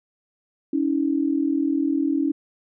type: tone pair together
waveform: sine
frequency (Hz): 280.8 / 320.8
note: C#4 / E4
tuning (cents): +22 / -47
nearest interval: major second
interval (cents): 231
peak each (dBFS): -21 / -23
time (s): 0.73-2.32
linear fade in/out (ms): 5
effects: none